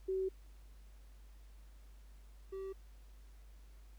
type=tone pair in turn; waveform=sine / triangle; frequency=379.2 / 385.4 Hz; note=F#4 / G4; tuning=+43 / -29 cents; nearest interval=unison; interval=28 cents; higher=second; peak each=-33 / -39 dBFS; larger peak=first; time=0.08-0.29 / 2.52-2.73 s; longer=neither; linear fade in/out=10 ms; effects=added 50 Hz sine -54 dBFS peak until 3.98 s + pink hiss -70 dBFS RMS until 3.98 s